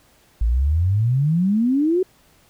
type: exponential sweep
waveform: sine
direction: up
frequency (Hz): 52.6 to 381.7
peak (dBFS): -15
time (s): 0.41-2.03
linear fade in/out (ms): 5
effects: pink hiss -56 dBFS RMS until 2.49 s

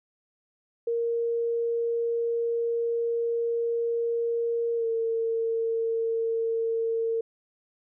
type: tone with pitch glide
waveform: sine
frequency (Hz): 466.2 to 455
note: A#4 to A#4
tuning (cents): 0 to -42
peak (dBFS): -24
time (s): 0.87-7.21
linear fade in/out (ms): 5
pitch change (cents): -42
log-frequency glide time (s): 4.76-4.86
effects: none

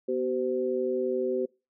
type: tone cluster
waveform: sine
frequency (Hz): 247.3 / 381.6 / 513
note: B3 / G4 / C5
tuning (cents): +3 / -47 / -34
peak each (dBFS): -34 / -27 / -31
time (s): 0.08-1.46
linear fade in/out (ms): 10
effects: noise-tail reverb RT60 0.3 s tail -26 dB re dry

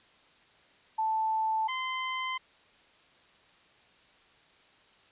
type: tone pair in turn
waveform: sine / 20% pulse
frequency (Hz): 880 / 1033.7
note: A5 / C6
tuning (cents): 0 / -21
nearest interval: minor third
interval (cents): 279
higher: second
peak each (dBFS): -26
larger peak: neither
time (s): 0.98-1.68 / 1.68-2.38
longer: neither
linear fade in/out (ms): 10
effects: white hiss -61 dBFS RMS until 5.11 s + resampled to 8000 Hz

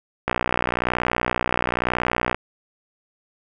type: click train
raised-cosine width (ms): 0.5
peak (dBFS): -5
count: 127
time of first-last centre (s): 0.28-2.346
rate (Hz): 61
effects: none

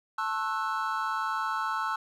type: chord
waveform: triangle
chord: F# minor seventh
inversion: first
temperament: equal with one note detuned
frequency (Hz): 880 / 1083.4 / 1318.5 / 1480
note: A5 / C#6 / E6 / F#6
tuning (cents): 0 / -40 / 0 / 0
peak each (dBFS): -32 / -32 / -30 / -34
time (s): 0.18-1.96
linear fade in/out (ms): 5
effects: none

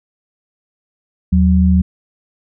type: tone pair together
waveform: sine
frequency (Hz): 78.62 / 185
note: D#2 / F#3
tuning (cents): +19 / 0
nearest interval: octave + minor third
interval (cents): 1481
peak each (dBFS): -11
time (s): 1.32-1.82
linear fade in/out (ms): 10
effects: none

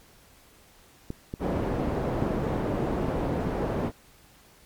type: clicks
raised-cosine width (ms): 3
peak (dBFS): -19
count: 9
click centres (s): 1.104 / 1.339 / 1.8 / 1.885 / 2.224 / 2.423 / 2.564 / 2.739 / 3.085
type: low-pass noise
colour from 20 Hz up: white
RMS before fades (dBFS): -28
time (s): 1.39-3.92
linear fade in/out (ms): 50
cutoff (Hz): 470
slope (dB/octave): 12
effects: pink hiss -56 dBFS RMS until 4.65 s + MP3 96 kbps

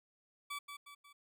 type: tone with echo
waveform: 20% pulse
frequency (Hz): 1150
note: D6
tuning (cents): -37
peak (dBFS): -35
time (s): 0.5-0.59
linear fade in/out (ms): 10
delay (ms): 180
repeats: 3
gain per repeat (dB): -6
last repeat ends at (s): 1.13
effects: none

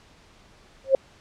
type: tone with exponential growth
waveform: sine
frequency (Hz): 536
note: C5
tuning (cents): +42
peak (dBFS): -9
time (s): 0.84-0.95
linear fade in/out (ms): 2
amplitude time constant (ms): 22
effects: pink hiss -54 dBFS RMS until 1.2 s + low-pass 6000 Hz 12 dB/octave

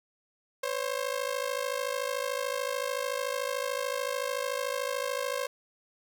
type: ring-modulated tone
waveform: sawtooth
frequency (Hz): 532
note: C5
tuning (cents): +29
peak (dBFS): -23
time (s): 0.63-5.47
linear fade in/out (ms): 5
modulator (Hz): 26.8
effects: none

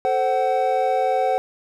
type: chord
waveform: triangle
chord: F# diminished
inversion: first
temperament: equal with one note detuned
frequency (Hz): 440 / 523.3 / 751.2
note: A4 / C5 / F#5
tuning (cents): 0 / 0 / +26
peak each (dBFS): -24 / -20 / -18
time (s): 0.05-1.38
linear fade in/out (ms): 0
effects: none

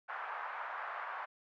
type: band-pass noise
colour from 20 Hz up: white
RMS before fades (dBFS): -42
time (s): 0.08-1.26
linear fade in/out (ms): 20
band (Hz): 760 to 1500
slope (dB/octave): 24
effects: none

